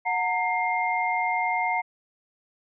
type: tone cluster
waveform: sine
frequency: 732 / 921 / 2115 Hz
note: F#5 / A#5 / C7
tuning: -19 / -21 / +18 cents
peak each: -27 dBFS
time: 0.05-1.82 s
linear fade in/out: 20 ms
effects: none